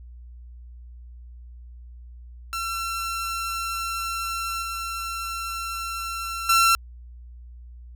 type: tone with level steps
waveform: sawtooth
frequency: 1352 Hz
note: E6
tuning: 43 cents sharp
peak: -23 / -25 / -12 dBFS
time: 2.53-6.75 s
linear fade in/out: 0 ms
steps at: 4.62 / 6.49 s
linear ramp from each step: 5 ms
effects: added 60 Hz sine -40 dBFS peak until 7.95 s